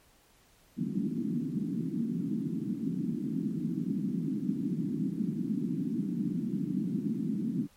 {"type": "band-pass noise", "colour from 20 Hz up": "pink", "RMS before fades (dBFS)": -32, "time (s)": [0.76, 7.68], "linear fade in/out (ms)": 50, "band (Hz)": [160, 300], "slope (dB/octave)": 48, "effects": ["pink hiss -63 dBFS RMS until 7.76 s", "MP3 64 kbps"]}